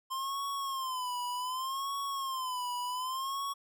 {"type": "tone with vibrato", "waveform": "square", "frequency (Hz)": 1044, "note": "C6", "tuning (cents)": -4, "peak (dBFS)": -34, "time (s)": [0.1, 3.54], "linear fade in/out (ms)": 20, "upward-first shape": "sine", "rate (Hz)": 0.66, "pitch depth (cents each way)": 110, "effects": []}